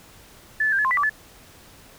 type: tone with pitch steps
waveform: sine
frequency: 1743 / 1733 / 1587 / 1714 / 1049 / 1977 / 1155 / 1732 Hz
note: A6 / A6 / G6 / A6 / C6 / B6 / D6 / A6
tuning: -17 / -27 / +21 / -46 / +4 / +1 / -29 / -28 cents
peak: -18 dBFS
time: 0.6-1.096 s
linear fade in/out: 5 ms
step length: 62 ms
effects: pink hiss -49 dBFS RMS until 1.98 s